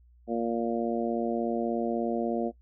harmonic tone, 116.54 Hz, A#2, in tune, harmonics 2 / 3 / 4 / 5 / 6, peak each -30 / -32 / -33 / -34 / -35 dBFS, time 0.27-2.52 s, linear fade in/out 50 ms, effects noise-tail reverb RT60 0.1 s tail -19 dB re dry + added 60 Hz sine -55 dBFS peak until 2.61 s

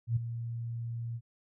sine tone with ADSR envelope, 116.8 Hz, A#2, 4 cents sharp, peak -23 dBFS, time 0.07-1.21 s, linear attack 93 ms, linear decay 11 ms, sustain -11 dB, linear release 54 ms, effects none

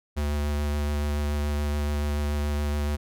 square tone with vibrato, 73.42 Hz, D2, in tune, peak -25 dBFS, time 0.16-2.97 s, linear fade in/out 20 ms, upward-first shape sine, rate 7 Hz, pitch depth 14 cents each way, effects none

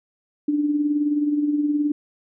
sine tone with tremolo, 294.5 Hz, D4, 5 cents sharp, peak -16 dBFS, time 0.48-1.92 s, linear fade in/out 5 ms, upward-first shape sine, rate 19 Hz, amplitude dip 50%, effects none

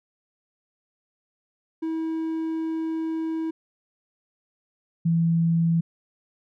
triangle / sine tone pair in turn, 322.5 / 166.36 Hz, E4 / E3, -38 / +16 cents, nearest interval major seventh, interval 1146 cents, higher first, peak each -23 / -18 dBFS, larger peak second, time 1.82-3.51 / 5.05-5.81 s, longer first, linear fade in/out 10 ms, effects none

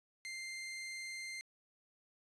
sawtooth tone, 2093 Hz, C7, in tune, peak -39 dBFS, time 0.25-1.41 s, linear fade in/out 0 ms, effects resampled to 22050 Hz + 13-bit

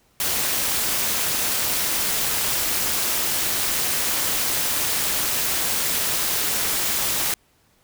white noise with amplitude modulation, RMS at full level -20 dBFS, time 0.2-7.34 s, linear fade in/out 2 ms, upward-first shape sine, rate 284 Hz, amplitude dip 60%, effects pink hiss -61 dBFS RMS until 7.83 s

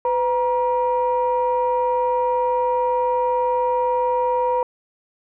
sine tone pair together, 502.7 / 949 Hz, B4 / A#5, +31 / +31 cents, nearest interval major seventh, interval 1100 cents, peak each -19 dBFS, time 0.05-4.63 s, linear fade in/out 2 ms, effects tanh soft clip ceiling -11 dBFS

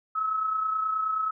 sine tone pair together, 1289.1 / 1318.5 Hz, E6 / E6, -39 / 0 cents, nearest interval unison, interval 39 cents, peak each -25 / -35 dBFS, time 0.15-1.31 s, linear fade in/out 10 ms, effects none

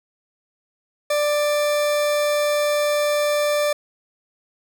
40% pulse tone, 590 Hz, D5, 8 cents sharp, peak -17 dBFS, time 1.1-3.73 s, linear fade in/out 5 ms, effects none

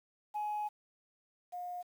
sine tone pair in turn, 840 / 714 Hz, G#5 / F5, +19 / +38 cents, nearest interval minor third, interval 281 cents, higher first, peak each -32 / -38 dBFS, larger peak first, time 0.34-0.69 / 1.52-1.83 s, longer first, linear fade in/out 20 ms, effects tanh soft clip ceiling -31 dBFS + 10-bit

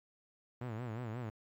sawtooth tone with vibrato, 116.54 Hz, A#2, in tune, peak -35 dBFS, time 0.61-1.3 s, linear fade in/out 5 ms, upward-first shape sine, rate 5.6 Hz, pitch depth 140 cents each way, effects low-pass 2000 Hz 12 dB/octave + 12-bit

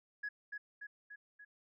sine tone with echo, 1677 Hz, G#6, 16 cents sharp, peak -36 dBFS, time 0.23-0.29 s, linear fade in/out 10 ms, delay 290 ms, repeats 4, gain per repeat -4 dB, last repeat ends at 1.45 s, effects tanh soft clip ceiling -34 dBFS

